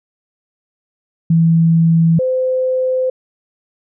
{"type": "tone pair in turn", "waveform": "sine", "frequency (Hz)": [164.81, 514.5], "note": ["E3", "C5"], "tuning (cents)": [0, -29], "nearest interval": "octave + minor sixth", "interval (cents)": 1971, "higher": "second", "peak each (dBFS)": [-8, -13], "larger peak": "first", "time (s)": [[1.3, 2.19], [2.19, 3.1]], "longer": "second", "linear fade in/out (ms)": 5, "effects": []}